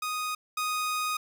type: tone pair in turn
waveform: sawtooth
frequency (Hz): 1244.5 / 1244.5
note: D#6 / D#6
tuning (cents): 0 / 0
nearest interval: unison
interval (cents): 0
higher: neither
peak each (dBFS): -26 / -24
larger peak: second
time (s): 0.02-0.35 / 0.57-1.17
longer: second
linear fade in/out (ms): 5
effects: none